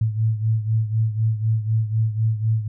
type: beating tone pair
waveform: sine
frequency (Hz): 109.6 / 113.6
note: A2 / A#2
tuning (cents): -6 / -44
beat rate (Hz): 4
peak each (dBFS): -19 / -24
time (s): 0.01-2.68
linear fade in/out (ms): 5
effects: none